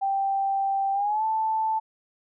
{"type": "tone with pitch glide", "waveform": "sine", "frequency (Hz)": [784, 880], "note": ["G5", "A5"], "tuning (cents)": [0, 0], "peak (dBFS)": -22, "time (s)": [0.01, 1.8], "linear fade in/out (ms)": 20, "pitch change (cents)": 200, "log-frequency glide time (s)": [0.93, 1.24], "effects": []}